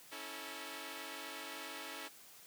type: chord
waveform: 5% pulse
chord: A major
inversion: first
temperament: equal with one note detuned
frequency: 277.2 / 324.7 / 440 Hz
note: C#4 / E4 / A4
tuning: 0 / -26 / 0 cents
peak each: -38 / -37 / -38 dBFS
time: 0.11-2.09 s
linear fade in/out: 20 ms
effects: white hiss -58 dBFS RMS until 2.46 s + high-pass 100 Hz 12 dB/octave